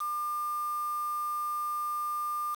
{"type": "tone with quantisation", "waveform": "sine", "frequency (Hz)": 1200, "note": "D6", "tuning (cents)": 37, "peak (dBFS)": -30, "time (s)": [0, 2.55], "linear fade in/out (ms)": 10, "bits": 7, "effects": []}